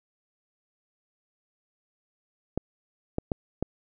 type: clicks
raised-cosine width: 2 ms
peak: -13 dBFS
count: 4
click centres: 2.576 / 3.184 / 3.318 / 3.626 s
effects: none